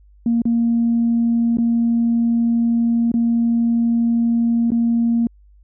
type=tone with dropouts; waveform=sine; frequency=233.1 Hz; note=A#3; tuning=in tune; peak=-13 dBFS; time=0.26-5.27 s; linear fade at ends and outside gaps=2 ms; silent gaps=0.419-0.454 / 1.571-1.584 / 3.117-3.14 / 4.705-4.718 s; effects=tanh soft clip ceiling -9 dBFS + added 50 Hz sine -46 dBFS peak until 5.63 s